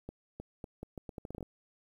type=accelerating click train; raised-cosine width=2 ms; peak=-28 dBFS; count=13; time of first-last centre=0.09-1.428 s; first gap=310 ms; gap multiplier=0.78; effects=10-bit